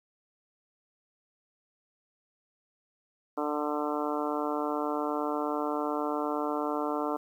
harmonic tone, 148.7 Hz, D3, 22 cents sharp, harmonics 2 / 3 / 4 / 5 / 6 / 7 / 8 / 9, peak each -33 / -35 / -36 / -37 / -38 / -38 / -39 / -40 dBFS, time 3.37-7.17 s, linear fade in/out 10 ms, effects 10-bit

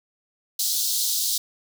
pink high-pass noise, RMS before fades -24 dBFS, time 0.59-1.38 s, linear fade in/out 5 ms, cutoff 3700 Hz, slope 48 dB/octave, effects none

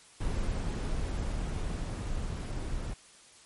brown noise with level ramp, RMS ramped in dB -31 to -35 dBFS, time 0.2-2.94 s, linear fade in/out 10 ms, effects white hiss -56 dBFS RMS until 3.45 s + MP3 48 kbps

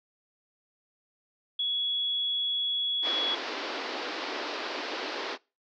sine tone, 3365 Hz, G#7, 22 cents sharp, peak -26 dBFS, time 1.59-3.35 s, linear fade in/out 5 ms
pink band-pass noise, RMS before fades -35 dBFS, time 3.02-5.38 s, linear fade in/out 50 ms, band 280 to 5100 Hz, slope 48 dB/octave
effects noise-tail reverb RT60 0.3 s tail -24 dB re dry

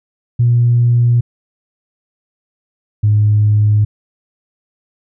sine tone pair in turn, 119.8 / 105.31 Hz, A#2 / G#2, +48 / +25 cents, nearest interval major second, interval 223 cents, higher first, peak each -7 dBFS, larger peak neither, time 0.39-1.21 / 3.03-3.85 s, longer neither, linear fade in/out 10 ms, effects tanh soft clip ceiling -3 dBFS

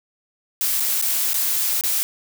blue noise with dropouts, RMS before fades -21 dBFS, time 0.61-2.03 s, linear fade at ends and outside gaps 0 ms, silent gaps 0.799-0.804 / 1.014-1.024 / 1.333-1.342 / 1.81-1.837 s, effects none

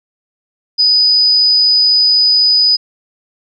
sine tone, 4978 Hz, D#8, in tune, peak -7 dBFS, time 0.78-2.77 s, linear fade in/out 20 ms, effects none

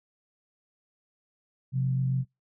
sine tone pair together, 130.76 / 178 Hz, C3 / F3, -1 / +33 cents, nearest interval perfect fourth, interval 534 cents, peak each -24 / -34 dBFS, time 1.72-2.25 s, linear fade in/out 50 ms, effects noise-tail reverb RT60 0.2 s tail -26 dB re dry

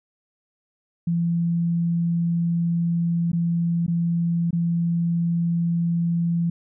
sine tone with dropouts, 169.6 Hz, E3, 50 cents sharp, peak -19 dBFS, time 1.07-6.5 s, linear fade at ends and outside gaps 5 ms, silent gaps 3.318-3.33 / 3.865-3.879 / 4.508-4.529 s, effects none

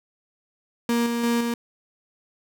35% pulse tone with tremolo, 235.4 Hz, A#3, 17 cents sharp, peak -18 dBFS, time 0.89-1.54 s, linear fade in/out 2 ms, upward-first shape square, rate 2.9 Hz, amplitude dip 35%, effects none

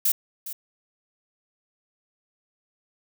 violet noise with echo, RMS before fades -21 dBFS, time 0.05-0.12 s, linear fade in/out 5 ms, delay 410 ms, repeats 1, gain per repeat -13 dB, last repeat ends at 0.53 s, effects none

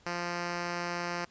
5% pulse tone, 174.1 Hz, F3, 5 cents flat, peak -21 dBFS, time 0.06-1.25 s, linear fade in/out 5 ms, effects pink hiss -62 dBFS RMS until 1.3 s + resampled to 16000 Hz

